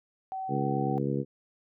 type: tone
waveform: sine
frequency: 762 Hz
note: G5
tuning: 49 cents flat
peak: -32 dBFS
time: 0.32-0.98 s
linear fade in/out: 0 ms
type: harmonic tone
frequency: 69.3 Hz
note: C#2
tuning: in tune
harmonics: 2 / 3 / 4 / 5 / 6 / 7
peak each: -31 / -33 / -34 / -35 / -36 / -36 dBFS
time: 0.48-1.25 s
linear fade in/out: 50 ms
effects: none